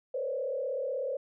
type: tone with frequency modulation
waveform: sine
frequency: 533 Hz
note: C5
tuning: 32 cents sharp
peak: -30 dBFS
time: 0.14-1.17 s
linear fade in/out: 5 ms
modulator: 36.3 Hz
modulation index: 1.3
effects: none